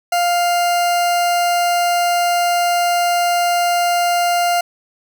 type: tone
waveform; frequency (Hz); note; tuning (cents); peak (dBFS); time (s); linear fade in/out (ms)
40% pulse; 700; F5; +4; -13; 0.12-4.61; 5
effects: none